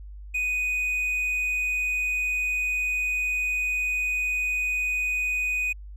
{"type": "tone", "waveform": "triangle", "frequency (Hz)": 2489, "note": "D#7", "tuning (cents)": 0, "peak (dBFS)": -22, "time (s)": [0.34, 5.73], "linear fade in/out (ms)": 10, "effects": ["added 50 Hz sine -38 dBFS peak until 5.96 s"]}